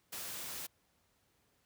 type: noise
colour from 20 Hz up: white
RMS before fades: -43 dBFS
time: 0.12-0.67 s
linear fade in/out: 10 ms
effects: pink hiss -74 dBFS RMS until 1.65 s + high-pass 60 Hz 12 dB/octave